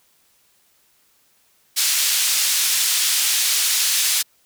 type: band-pass noise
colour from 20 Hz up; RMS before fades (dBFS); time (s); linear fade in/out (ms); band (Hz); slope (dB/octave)
pink; -19; 1.76-4.23; 20; 3500 to 14000; 12
effects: white hiss -60 dBFS RMS until 4.45 s